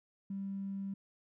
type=tone with tanh clipping; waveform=triangle; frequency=196 Hz; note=G3; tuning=in tune; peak=-36 dBFS; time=0.3-0.94 s; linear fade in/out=5 ms; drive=2 dB; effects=none